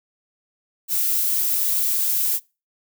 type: noise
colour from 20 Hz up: violet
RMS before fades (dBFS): -21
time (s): 0.88-2.4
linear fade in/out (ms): 50
effects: noise-tail reverb RT60 0.3 s tail -24 dB re dry